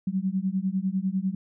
sine beating tone pair, 185 / 195 Hz, F#3 / G3, 0 / -9 cents, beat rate 10 Hz, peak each -27 dBFS, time 0.07-1.35 s, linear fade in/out 5 ms, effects none

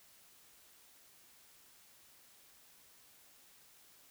silence, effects white hiss -63 dBFS RMS until 4.1 s

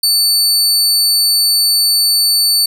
sawtooth tone, 4500 Hz, C#8, 25 cents sharp, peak -7 dBFS, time 0.03-2.66 s, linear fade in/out 5 ms, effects none

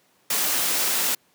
white noise, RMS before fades -23 dBFS, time 0.3-1.15 s, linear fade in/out 5 ms, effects pink hiss -62 dBFS RMS until 1.34 s + high-pass 200 Hz 12 dB/octave

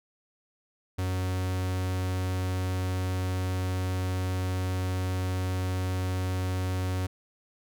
45% pulse tone, 92.5 Hz, F#2, in tune, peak -27 dBFS, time 0.98-7.07 s, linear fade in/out 10 ms, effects none

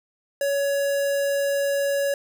square tone with notch filter, 561 Hz, C#5, 21 cents sharp, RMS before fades -23 dBFS, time 0.41-2.14 s, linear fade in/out 2 ms, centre 3400 Hz, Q 1.7, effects none

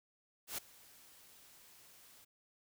white noise with ADSR envelope, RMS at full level -39 dBFS, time 0.47-2.25 s, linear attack 110 ms, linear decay 7 ms, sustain -22 dB, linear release 13 ms, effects none

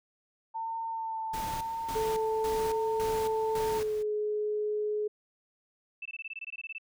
sine tone with vibrato, 898 Hz, A5, 35 cents sharp, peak -32 dBFS, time 0.54-3.8 s, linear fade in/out 20 ms, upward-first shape sine, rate 0.98 Hz, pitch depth 19 cents each way
pink noise with tremolo, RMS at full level -40 dBFS, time 1.33-4.03 s, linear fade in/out 10 ms, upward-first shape square, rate 1.8 Hz, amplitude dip 75%
sine tone with pitch glide, 438.5 to 422.1 Hz, A4 to G#4, -6 to +28 cents, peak -28 dBFS, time 1.95-5.08 s, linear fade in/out 10 ms, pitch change -66 cents, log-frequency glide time 3.53-4.12 s
sine tone bursts, 2644 Hz, E7, 5 cents sharp, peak -36 dBFS, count 14, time 6.02-6.783 s, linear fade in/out 5 ms, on 35 ms, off 21 ms
effects none

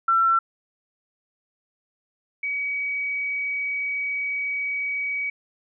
sine tone pair in turn, 1348 / 2267 Hz, E6 / C#7, +38 / +38 cents, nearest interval major sixth, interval 900 cents, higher second, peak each -16 / -24 dBFS, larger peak first, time 0.08-0.39 / 2.43-5.3 s, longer second, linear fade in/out 5 ms, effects none

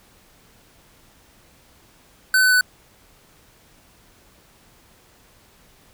square tone with pitch steps, 1517 / 1506.5 / 1496.1 Hz, F#6 / F#6 / F#6, +43 / +31 / +19 cents, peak -14 dBFS, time 2.34-2.61 s, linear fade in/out 2 ms, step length 90 ms, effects pink hiss -54 dBFS RMS until 5.93 s

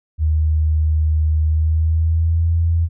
sine tone with pitch glide, 77.78 to 83.36 Hz, D#2 to E2, 0 to +20 cents, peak -13 dBFS, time 0.18-2.89 s, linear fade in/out 50 ms, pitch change +120 cents, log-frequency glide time 1.44-2.5 s, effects none

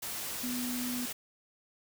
sine tone in noise, 246.9 Hz, B3, in tune, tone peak -34 dBFS, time 0.43-1.06 s, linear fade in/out 10 ms, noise white, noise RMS -38 dBFS, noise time 0.02-1.13 s, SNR +1 dB, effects none

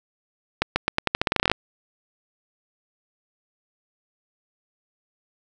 accelerating click train, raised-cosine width 0.3 ms, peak -3 dBFS, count 16, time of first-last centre 0.62-1.516 s, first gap 140 ms, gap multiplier 0.86, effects none

